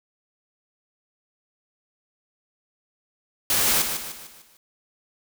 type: noise with echo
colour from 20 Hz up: white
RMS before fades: -21 dBFS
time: 3.5-3.82 s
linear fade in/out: 2 ms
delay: 150 ms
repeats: 5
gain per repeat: -7 dB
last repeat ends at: 4.57 s
effects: none